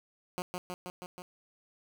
10% pulse tone with echo, 180 Hz, F#3, 47 cents flat, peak -25 dBFS, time 0.38-0.42 s, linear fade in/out 0 ms, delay 160 ms, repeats 5, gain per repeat -2 dB, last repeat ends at 1.22 s, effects none

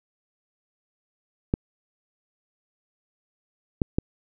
clicks, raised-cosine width 3 ms, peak -8 dBFS, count 3, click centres 1.539 / 3.818 / 3.985 s, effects none

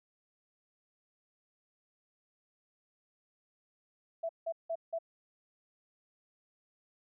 sine tone bursts, 662 Hz, E5, 7 cents sharp, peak -32 dBFS, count 4, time 4.23-4.988 s, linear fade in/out 10 ms, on 62 ms, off 170 ms, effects none

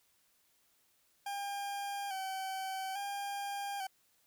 40% pulse tone with vibrato, 784 Hz, G5, in tune, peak -36 dBFS, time 1.26-3.87 s, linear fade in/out 5 ms, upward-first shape square, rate 0.59 Hz, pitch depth 42 cents each way, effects white hiss -72 dBFS RMS until 4.26 s

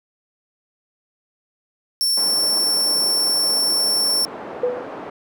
sawtooth tone, 5430 Hz, F8, 50 cents flat, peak -14 dBFS, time 2.01-4.25 s, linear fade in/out 0 ms
pink band-pass noise, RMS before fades -33 dBFS, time 2.17-5.1 s, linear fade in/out 5 ms, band 340 to 1000 Hz, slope 12 dB/octave
sine tone with exponential decay, 495.1 Hz, B4, 4 cents sharp, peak -14 dBFS, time 4.63-4.99 s, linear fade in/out 5 ms, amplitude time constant 78 ms
effects none

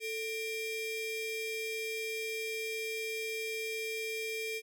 45% pulse ring-modulated tone, 1405 Hz, F6, 10 cents sharp, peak -32 dBFS, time 0-4.62 s, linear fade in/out 50 ms, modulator 963 Hz, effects none

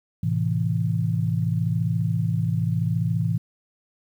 sine chord, A minor, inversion none, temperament equal, 110 / 130.81 / 164.81 Hz, A2 / C3 / E3, 0 / 0 / 0 cents, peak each -24 / -27 / -24 dBFS, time 0.23-3.38 s, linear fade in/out 5 ms, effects 9-bit

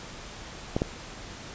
clicks, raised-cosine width 2 ms, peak -11 dBFS, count 2, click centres 0.765 / 0.819 s, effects pink hiss -42 dBFS RMS until 1.54 s + resampled to 16000 Hz

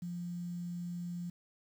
sine tone with quantisation, 174.61 Hz, F3, in tune, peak -37 dBFS, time 0.02-1.3 s, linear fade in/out 5 ms, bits 10, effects none

